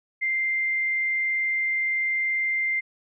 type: tone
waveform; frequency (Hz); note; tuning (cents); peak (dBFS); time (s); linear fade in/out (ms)
sine; 2093; C7; 0; -22; 0.21-2.81; 20
effects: none